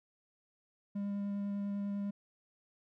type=tone with vibrato; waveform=triangle; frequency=201.4 Hz; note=G3; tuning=47 cents sharp; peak=-32 dBFS; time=0.95-2.11 s; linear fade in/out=10 ms; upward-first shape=triangle; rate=10 Hz; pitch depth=10 cents each way; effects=none